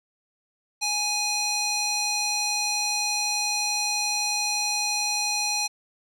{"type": "tone with band-pass filter", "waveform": "square", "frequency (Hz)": 830.6, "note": "G#5", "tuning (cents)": 0, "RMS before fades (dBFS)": -26, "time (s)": [0.81, 5.68], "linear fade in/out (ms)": 20, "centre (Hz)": 5400, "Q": 1.5, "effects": []}